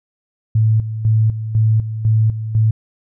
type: tone with tremolo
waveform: sine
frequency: 110 Hz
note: A2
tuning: in tune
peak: -10 dBFS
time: 0.55-2.71 s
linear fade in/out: 5 ms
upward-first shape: square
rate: 2 Hz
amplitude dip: 70%
effects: none